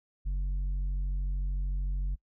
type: tone with tanh clipping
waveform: sine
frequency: 46.68 Hz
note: F#1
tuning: 16 cents sharp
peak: -29 dBFS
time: 0.25-2.16 s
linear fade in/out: 20 ms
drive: 5 dB
effects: noise-tail reverb RT60 0.1 s tail -25 dB re dry